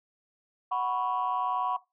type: chord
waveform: sine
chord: F# suspended fourth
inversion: none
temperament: equal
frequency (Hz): 740 / 987.8 / 1108.7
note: F#5 / B5 / C#6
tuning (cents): 0 / 0 / 0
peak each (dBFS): -30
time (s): 0.71-1.77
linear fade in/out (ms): 10
effects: noise-tail reverb RT60 0.2 s tail -17 dB re dry + tanh soft clip ceiling -20 dBFS